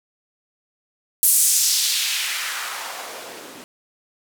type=noise with band-pass filter sweep; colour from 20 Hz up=blue; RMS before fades=-22 dBFS; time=1.23-3.64 s; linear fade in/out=0 ms; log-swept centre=11000 to 260 Hz; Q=1.4; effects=none